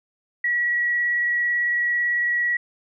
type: tone with vibrato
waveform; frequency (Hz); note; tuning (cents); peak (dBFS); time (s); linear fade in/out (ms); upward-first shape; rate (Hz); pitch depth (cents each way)
sine; 1925; B6; -45; -19; 0.44-2.57; 5; triangle; 18; 13
effects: none